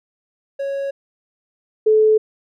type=tone pair in turn; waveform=triangle / sine; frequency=553 / 433.1 Hz; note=C#5 / A4; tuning=-4 / -27 cents; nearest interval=major third; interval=423 cents; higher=first; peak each=-19 / -10 dBFS; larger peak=second; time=0.59-0.91 / 1.86-2.18 s; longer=neither; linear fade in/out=10 ms; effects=none